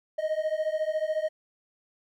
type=beating tone pair; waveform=triangle; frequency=617 / 631 Hz; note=D#5 / D#5; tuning=-15 / +24 cents; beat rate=14 Hz; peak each=-27 dBFS; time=0.18-1.29 s; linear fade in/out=10 ms; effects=none